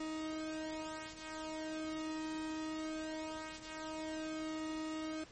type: tone with flanger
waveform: sawtooth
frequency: 313.9 Hz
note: D#4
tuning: 15 cents sharp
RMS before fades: -42 dBFS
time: 0-5.24 s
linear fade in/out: 5 ms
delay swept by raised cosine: 1.9 to 4.6 ms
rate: 0.21 Hz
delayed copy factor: -0.7
effects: pink hiss -58 dBFS RMS until 5.31 s + MP3 32 kbps